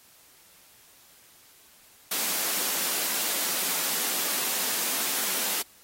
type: high-pass noise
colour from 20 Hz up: white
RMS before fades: -28 dBFS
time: 2.11-5.62 s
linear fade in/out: 5 ms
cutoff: 180 Hz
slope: 48 dB/octave
effects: white hiss -56 dBFS RMS until 5.83 s + AAC 48 kbps